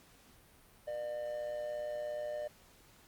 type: tone with amplitude modulation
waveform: triangle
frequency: 601 Hz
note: D5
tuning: 40 cents sharp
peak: -32 dBFS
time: 0.87-2.48 s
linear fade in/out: 10 ms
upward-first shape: sine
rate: 117 Hz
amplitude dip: 55%
effects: pink hiss -62 dBFS RMS until 3.07 s + Opus 48 kbps